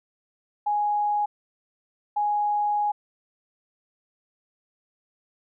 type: tone bursts at uneven times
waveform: sine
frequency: 830.6 Hz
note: G#5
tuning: in tune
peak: -21 dBFS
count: 2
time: 0.66-1.26 / 2.16-2.92 s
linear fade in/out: 10 ms
effects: none